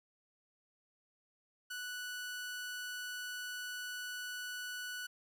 sawtooth tone, 1480 Hz, F#6, in tune, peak -37 dBFS, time 1.7-5.07 s, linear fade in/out 10 ms, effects none

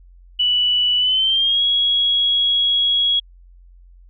sine tone with pitch glide, 2960 to 3322 Hz, F#7 to G#7, 0 to 0 cents, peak -14 dBFS, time 0.39-3.2 s, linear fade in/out 10 ms, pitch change +200 cents, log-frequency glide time 0.98-1.63 s, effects added 44 Hz sine -43 dBFS peak until 4.09 s

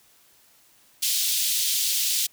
pink high-pass noise, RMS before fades -24 dBFS, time 1.02-2.27 s, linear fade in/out 10 ms, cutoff 3300 Hz, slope 24 dB/octave, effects white hiss -58 dBFS RMS until 2.32 s

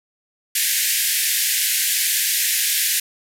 white band-pass noise, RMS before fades -20 dBFS, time 0.55-3 s, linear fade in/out 5 ms, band 1600 to 15000 Hz, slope 96 dB/octave, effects none

